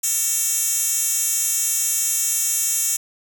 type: tone with high-pass filter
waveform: 10% pulse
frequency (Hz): 452.3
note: A4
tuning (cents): +48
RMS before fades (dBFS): -21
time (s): 0.03-2.97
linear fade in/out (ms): 10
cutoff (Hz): 7900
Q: 2.2
effects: none